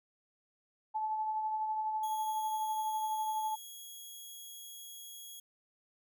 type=tone with tremolo; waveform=sine; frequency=867 Hz; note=A5; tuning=26 cents flat; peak=-30 dBFS; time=0.94-3.56 s; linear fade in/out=20 ms; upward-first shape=triangle; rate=12 Hz; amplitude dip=40%
type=tone; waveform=10% pulse; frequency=3318 Hz; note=G#7; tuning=2 cents flat; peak=-38 dBFS; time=2.03-5.4 s; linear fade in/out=5 ms
effects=none